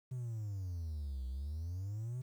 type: exponential two-way sweep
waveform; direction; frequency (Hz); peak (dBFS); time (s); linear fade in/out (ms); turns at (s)
triangle; down then up; 130 to 62.5 to 130; -35; 0.11-2.22; 10; 1.27
effects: tanh soft clip ceiling -32 dBFS + 11-bit